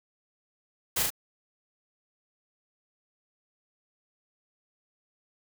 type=noise with echo; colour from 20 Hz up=white; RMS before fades=-27 dBFS; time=0.96-1.03 s; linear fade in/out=10 ms; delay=37 ms; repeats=2; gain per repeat=-2 dB; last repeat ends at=1.104 s; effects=none